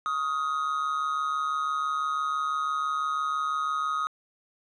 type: tone with amplitude modulation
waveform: triangle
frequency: 1253 Hz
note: D#6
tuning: 12 cents sharp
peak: -21 dBFS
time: 0.06-4.07 s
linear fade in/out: 0 ms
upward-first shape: sine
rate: 146 Hz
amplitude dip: 65%
effects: resampled to 22050 Hz